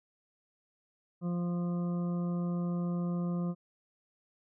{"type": "harmonic tone", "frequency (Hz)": 174.61, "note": "F3", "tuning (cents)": 0, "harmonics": [1, 2, 3, 4, 6, 7], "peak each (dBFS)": [-30, -43, -45, -51, -52, -51], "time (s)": [1.21, 3.55], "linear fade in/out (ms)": 50, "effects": []}